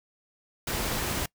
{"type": "noise", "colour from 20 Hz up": "pink", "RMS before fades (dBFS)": -30, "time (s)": [0.67, 1.26], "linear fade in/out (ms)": 5, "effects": ["noise-tail reverb RT60 0.1 s tail -23 dB re dry"]}